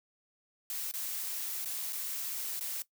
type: noise with dropouts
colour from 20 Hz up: blue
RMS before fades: -37 dBFS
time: 0.7-2.82 s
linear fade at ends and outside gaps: 1 ms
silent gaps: 0.913-0.938 / 1.647-1.657 / 1.925-1.93 / 2.594-2.609 s
effects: noise-tail reverb RT60 0.1 s tail -17 dB re dry